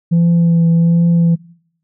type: tone with vibrato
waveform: sine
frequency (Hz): 168.4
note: E3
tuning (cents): +37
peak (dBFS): -6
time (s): 0.11-1.36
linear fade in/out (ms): 20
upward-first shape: triangle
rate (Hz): 1.3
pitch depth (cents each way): 22
effects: noise-tail reverb RT60 0.7 s tail -24 dB re dry + tanh soft clip ceiling -7 dBFS